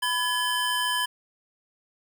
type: tone cluster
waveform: square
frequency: 995 / 1698 / 3098 Hz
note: B5 / G#6 / G7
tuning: +13 / +38 / -21 cents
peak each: -29 dBFS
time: 0.02-1.06 s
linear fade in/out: 10 ms
effects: 9-bit